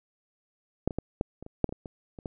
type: clicks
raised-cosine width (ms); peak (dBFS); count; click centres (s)
2; -11 / -22 / -16 / -13 / -28 / -29 / -8 / -24 / -22 / -26 / -29 / -21; 12; 0.876 / 0.908 / 0.986 / 1.211 / 1.426 / 1.464 / 1.643 / 1.692 / 1.725 / 1.858 / 2.188 / 2.258
effects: none